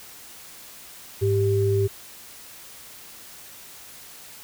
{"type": "tone pair together", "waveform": "sine", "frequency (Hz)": [104, 392.7], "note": ["G#2", "G4"], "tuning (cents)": [3, 3], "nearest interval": "octave + major seventh", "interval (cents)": 2300, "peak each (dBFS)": -21, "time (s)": [1.21, 1.88], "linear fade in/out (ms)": 20, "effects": ["white hiss -44 dBFS RMS until 4.43 s"]}